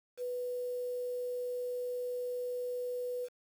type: tone with quantisation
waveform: sine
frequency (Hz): 493.9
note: B4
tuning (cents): 0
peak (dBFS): -34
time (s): 0.17-3.29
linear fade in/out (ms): 50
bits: 9
effects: none